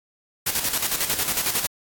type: noise with tremolo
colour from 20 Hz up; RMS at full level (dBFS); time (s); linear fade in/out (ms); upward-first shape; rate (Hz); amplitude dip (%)
white; -22; 0.46-1.67; 10; square; 11; 55
effects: AAC 64 kbps